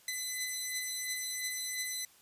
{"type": "beating tone pair", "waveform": "10% pulse", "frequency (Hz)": [2011, 2013.9], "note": ["B6", "B6"], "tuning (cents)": [31, 33], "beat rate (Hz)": 2.9, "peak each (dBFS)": [-32, -27], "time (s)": [0.08, 2.05], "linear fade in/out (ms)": 2, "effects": ["white hiss -62 dBFS RMS until 2.21 s", "resampled to 32000 Hz"]}